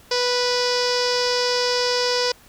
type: tone with low-pass filter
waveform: sawtooth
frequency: 492.4 Hz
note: B4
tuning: 5 cents flat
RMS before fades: -21 dBFS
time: 0.11-2.32 s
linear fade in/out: 5 ms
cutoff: 5100 Hz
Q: 6.7
effects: pink hiss -50 dBFS RMS until 2.48 s